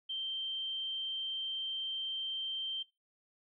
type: tone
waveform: sine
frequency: 3136 Hz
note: G7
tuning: in tune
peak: -35 dBFS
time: 0.09-2.83 s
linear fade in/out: 10 ms
effects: noise-tail reverb RT60 0.2 s tail -17 dB re dry